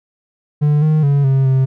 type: tone with pitch steps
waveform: triangle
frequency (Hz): 148.2 / 154.8 / 141.5 / 134.5 / 132.3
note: D3 / D#3 / C#3 / C3 / C3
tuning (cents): +16 / -9 / +36 / +48 / +20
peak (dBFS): -8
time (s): 0.61-1.66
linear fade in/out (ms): 20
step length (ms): 210
effects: none